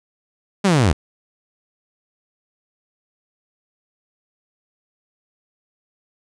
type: linear sweep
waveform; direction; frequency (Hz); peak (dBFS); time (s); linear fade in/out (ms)
sawtooth; down; 208 to 65.41; -9; 0.64-0.93; 10
effects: resampled to 22050 Hz